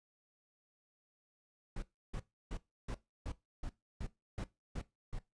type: noise bursts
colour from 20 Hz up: brown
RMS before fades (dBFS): -40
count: 10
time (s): 1.76-5.19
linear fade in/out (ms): 5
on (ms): 64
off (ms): 310
effects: noise-tail reverb RT60 0.2 s tail -17 dB re dry + resampled to 22050 Hz